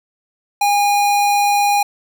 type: tone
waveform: square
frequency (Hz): 816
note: G#5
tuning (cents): -31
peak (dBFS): -13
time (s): 0.61-1.83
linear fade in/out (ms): 5
effects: none